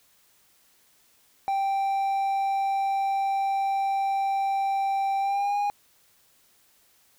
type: tone with pitch glide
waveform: triangle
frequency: 784 to 817.8 Hz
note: G5 to G#5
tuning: 0 to -27 cents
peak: -21 dBFS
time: 1.48-5.7 s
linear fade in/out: 0 ms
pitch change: +73 cents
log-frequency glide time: 5.2-5.57 s
effects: white hiss -62 dBFS RMS until 7.18 s